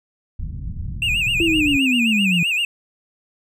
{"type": "low-pass noise", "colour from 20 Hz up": "pink", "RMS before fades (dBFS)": -28, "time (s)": [0.39, 1.77], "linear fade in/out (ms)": 5, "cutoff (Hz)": 160, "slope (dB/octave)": 24}
{"type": "tone with vibrato", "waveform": "triangle", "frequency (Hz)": 2637, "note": "E7", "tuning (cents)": 0, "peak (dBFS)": -16, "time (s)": [1.02, 2.65], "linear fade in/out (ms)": 2, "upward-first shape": "sine", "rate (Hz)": 7.7, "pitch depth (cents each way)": 140}
{"type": "linear sweep", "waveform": "sine", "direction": "down", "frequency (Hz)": [340, 164.81], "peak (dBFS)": -17, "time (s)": [1.4, 2.43], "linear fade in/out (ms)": 2}
{"effects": []}